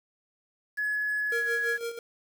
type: tone with pitch glide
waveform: sine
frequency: 1696 to 1673.6 Hz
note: G#6 to G#6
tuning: +36 to +13 cents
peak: -26 dBFS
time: 0.77-1.78 s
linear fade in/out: 20 ms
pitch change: -23 cents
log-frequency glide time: 1.29-1.47 s
type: tone with tremolo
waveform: square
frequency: 466.2 Hz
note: A#4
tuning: in tune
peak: -30 dBFS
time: 1.32-1.99 s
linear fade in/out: 2 ms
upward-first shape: sine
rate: 6 Hz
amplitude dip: 80%
effects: 8-bit